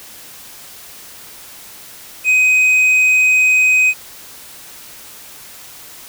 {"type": "tone with tanh clipping", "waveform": "triangle", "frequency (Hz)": 2513, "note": "D#7", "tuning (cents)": 17, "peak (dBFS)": -10, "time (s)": [2.24, 3.94], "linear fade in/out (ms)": 50, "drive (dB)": 9, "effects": ["white hiss -37 dBFS RMS until 6.08 s"]}